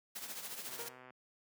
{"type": "noise with tremolo", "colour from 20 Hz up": "white", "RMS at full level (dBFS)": -42, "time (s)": [0.15, 0.89], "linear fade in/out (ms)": 10, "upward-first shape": "triangle", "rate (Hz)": 14, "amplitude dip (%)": 65}
{"type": "click train", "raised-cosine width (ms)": 0.5, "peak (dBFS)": -39, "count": 55, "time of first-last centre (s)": [0.68, 1.105], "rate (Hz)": 127}
{"type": "tone with exponential decay", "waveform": "sawtooth", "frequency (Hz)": 470, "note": "A#4", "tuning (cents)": 14, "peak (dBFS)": -38, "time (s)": [0.79, 1.07], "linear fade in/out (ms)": 2, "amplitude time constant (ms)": 60}
{"effects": ["high-pass 150 Hz 12 dB/octave"]}